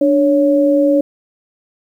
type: tone pair together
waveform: sine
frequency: 293.7 / 557.8 Hz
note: D4 / C#5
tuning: 0 / +11 cents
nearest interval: major seventh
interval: 1111 cents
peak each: -12 dBFS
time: 0.01-1.01 s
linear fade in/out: 5 ms
effects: 8-bit